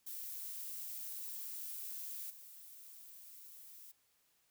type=noise with level steps; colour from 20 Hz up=violet; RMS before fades=-45 / -55 dBFS; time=0.06-3.92 s; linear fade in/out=10 ms; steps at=2.3 s; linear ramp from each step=2 ms; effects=white hiss -75 dBFS RMS until 4.5 s